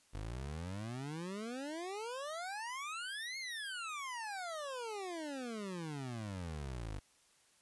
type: exponential two-way sweep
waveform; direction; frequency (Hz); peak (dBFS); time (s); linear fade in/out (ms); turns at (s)
25% pulse; up then down; 47.76 to 2183 to 47.76; -37; 0.13-7; 20; 3.38
effects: white hiss -69 dBFS RMS until 7.61 s + resampled to 24000 Hz